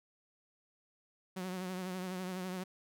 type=tone with vibrato; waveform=sawtooth; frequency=184.3 Hz; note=F#3; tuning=7 cents flat; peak=-34 dBFS; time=1.36-2.64 s; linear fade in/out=10 ms; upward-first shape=triangle; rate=12 Hz; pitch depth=53 cents each way; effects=none